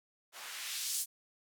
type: noise with band-pass filter sweep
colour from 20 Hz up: blue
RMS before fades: -39 dBFS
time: 0.32-1.06 s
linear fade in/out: 50 ms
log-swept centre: 750 to 8800 Hz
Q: 0.92
effects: none